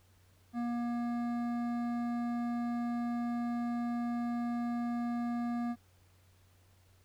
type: tone with hard clipping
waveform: sine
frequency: 238.2 Hz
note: A#3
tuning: 38 cents sharp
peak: -34 dBFS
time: 0.53-5.76 s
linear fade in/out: 50 ms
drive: 12 dB
effects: added 92 Hz sine -63 dBFS peak until 7.04 s + pink hiss -69 dBFS RMS until 7.04 s